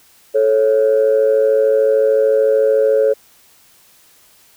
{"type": "tone pair together", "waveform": "sine", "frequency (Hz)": [436.5, 550], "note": ["A4", "C#5"], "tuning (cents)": [-14, -14], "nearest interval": "major third", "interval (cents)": 400, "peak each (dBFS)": -12, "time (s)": [0.34, 3.14], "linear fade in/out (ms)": 20, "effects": ["tanh soft clip ceiling -5 dBFS", "white hiss -50 dBFS RMS until 4.56 s"]}